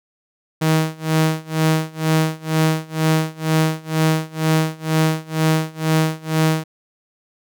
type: tone with tremolo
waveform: sawtooth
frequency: 158.4 Hz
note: D#3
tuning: 31 cents sharp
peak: -9 dBFS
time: 0.61-6.64 s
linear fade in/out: 10 ms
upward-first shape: sine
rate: 2.1 Hz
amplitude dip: 95%
effects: none